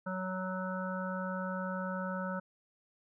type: harmonic tone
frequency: 186.1 Hz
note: F#3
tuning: 10 cents sharp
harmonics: 1 / 3 / 5 / 7 / 8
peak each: -37 / -40 / -44 / -42 / -43 dBFS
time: 0.06-2.4 s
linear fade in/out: 10 ms
effects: none